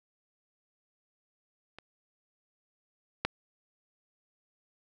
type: clicks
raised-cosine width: 0.3 ms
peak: -29 / -11 dBFS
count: 2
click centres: 1.786 / 3.25 s
effects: none